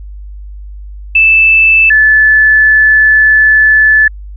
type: tone pair in turn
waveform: sine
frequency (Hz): 2637 / 1736.3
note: E7 / A6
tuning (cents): 0 / -23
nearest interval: perfect fifth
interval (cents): 723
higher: first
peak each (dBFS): -3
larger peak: neither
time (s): 1.15-1.9 / 1.9-4.08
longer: second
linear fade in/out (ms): 5
effects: added 50 Hz sine -24 dBFS peak until 4.36 s